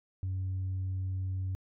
sine tone, 94 Hz, F#2, 28 cents sharp, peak -29 dBFS, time 0.23-1.55 s, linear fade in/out 0 ms, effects tanh soft clip ceiling -29 dBFS

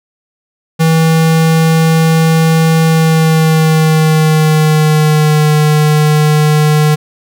square tone with pitch glide, 161.7 to 151.75 Hz, E3 to D#3, -33 to -43 cents, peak -7 dBFS, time 0.79-6.96 s, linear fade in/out 20 ms, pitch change -110 cents, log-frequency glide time 2.83-5.53 s, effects none

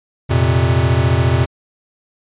square chord, F suspended fourth, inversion none, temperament equal, 87.31 / 116.54 / 130.81 Hz, F2 / Bb2 / C3, 0 / 0 / 0 cents, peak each -17 dBFS, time 0.29-1.46 s, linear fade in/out 20 ms, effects resampled to 8000 Hz

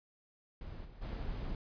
brown noise with level steps, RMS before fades -45 / -52 / -39 dBFS, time 0.61-1.55 s, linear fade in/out 2 ms, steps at 0.84 / 1.01 s, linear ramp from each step 20 ms, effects resampled to 11025 Hz

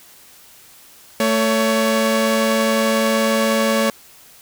sawtooth tone pair together, 222.2 / 561 Hz, A3 / C#5, +17 / +21 cents, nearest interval octave + major third, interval 1604 cents, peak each -14 dBFS, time 1.2-3.9 s, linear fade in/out 2 ms, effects white hiss -46 dBFS RMS until 4.41 s

